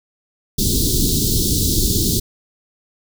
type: band-stop noise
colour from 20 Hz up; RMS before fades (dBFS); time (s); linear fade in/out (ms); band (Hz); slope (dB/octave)
pink; -17; 0.58-2.2; 10; 400 to 3700; 48
effects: none